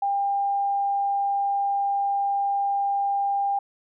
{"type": "tone", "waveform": "sine", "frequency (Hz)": 799, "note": "G5", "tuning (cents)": 33, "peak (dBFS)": -21, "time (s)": [0.02, 3.59], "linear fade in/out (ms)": 5, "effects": []}